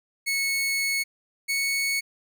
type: tone pair in turn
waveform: sawtooth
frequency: 2201 / 2214 Hz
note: C#7 / C#7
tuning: -13 / -3 cents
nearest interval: unison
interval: 10 cents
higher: second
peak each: -20 dBFS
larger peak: neither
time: 0.26-1.04 / 1.48-2.01 s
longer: first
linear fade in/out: 20 ms
effects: none

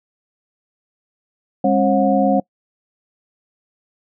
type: tone cluster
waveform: sine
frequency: 202.4 / 271.1 / 540 / 725 Hz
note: G#3 / C#4 / C#5 / F#5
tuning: -44 / -38 / -45 / -35 cents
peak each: -18 dBFS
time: 1.64-2.4 s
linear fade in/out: 5 ms
effects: noise-tail reverb RT60 0.1 s tail -25 dB re dry

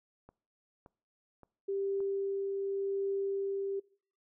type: click train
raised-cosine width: 1 ms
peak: -39 dBFS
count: 4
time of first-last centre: 0.29-2.004 s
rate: 1.75 Hz
type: tone with tremolo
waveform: sine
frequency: 393.7 Hz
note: G4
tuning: 8 cents sharp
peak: -30 dBFS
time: 1.68-3.8 s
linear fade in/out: 10 ms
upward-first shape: triangle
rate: 0.88 Hz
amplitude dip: 25%
effects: noise-tail reverb RT60 0.5 s tail -23 dB re dry

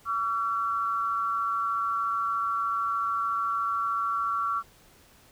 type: tone pair together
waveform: sine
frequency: 1140 / 1356.8 Hz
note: C#6 / E6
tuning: +48 / +50 cents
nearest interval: minor third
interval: 302 cents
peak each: -28 dBFS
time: 0.05-4.63 s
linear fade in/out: 50 ms
effects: pink hiss -57 dBFS RMS until 5.31 s

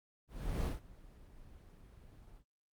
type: noise with ADSR envelope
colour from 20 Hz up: brown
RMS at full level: -32 dBFS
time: 0.28-2.44 s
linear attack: 370 ms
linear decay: 150 ms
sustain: -24 dB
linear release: 76 ms
effects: Opus 24 kbps

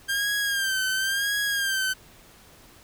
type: tone with vibrato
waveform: sawtooth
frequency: 1592 Hz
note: G6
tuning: 26 cents sharp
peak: -20 dBFS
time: 0.08-1.94 s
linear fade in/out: 20 ms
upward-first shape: sine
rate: 0.95 Hz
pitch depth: 71 cents each way
effects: pink hiss -52 dBFS RMS until 2.83 s

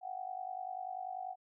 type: tone with amplitude modulation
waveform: sine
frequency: 745 Hz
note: F#5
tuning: 12 cents sharp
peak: -35 dBFS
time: 0.01-1.36 s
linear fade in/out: 50 ms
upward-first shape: sine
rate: 50.2 Hz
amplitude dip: 85%
effects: none

